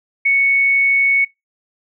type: tone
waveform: sine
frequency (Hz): 2217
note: C#7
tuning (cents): 0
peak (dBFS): -11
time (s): 0.25-1.25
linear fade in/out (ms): 10
effects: noise-tail reverb RT60 0.2 s tail -24 dB re dry